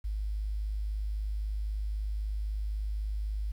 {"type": "tone with quantisation", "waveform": "sine", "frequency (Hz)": 51.91, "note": "G#1", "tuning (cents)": 0, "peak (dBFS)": -30, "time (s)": [0.04, 3.52], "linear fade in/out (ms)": 10, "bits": 10, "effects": []}